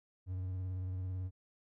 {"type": "tone with vibrato", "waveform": "triangle", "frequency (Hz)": 92.5, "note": "F#2", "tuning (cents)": 0, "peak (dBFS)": -34, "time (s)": [0.26, 1.31], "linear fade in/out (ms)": 50, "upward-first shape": "sine", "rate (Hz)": 18, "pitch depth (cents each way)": 32, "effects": []}